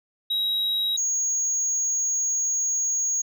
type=tone pair in turn; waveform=sine; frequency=3835 / 6629 Hz; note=A#7 / G#8; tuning=+48 / -4 cents; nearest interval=major sixth; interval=948 cents; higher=second; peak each=-19 dBFS; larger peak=neither; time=0.3-0.97 / 0.97-3.22 s; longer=second; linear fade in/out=10 ms; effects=tanh soft clip ceiling -21 dBFS